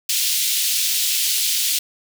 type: high-pass noise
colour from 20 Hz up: pink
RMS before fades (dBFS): -20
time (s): 0.09-1.79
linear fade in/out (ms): 5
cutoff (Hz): 3000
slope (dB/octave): 24
effects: none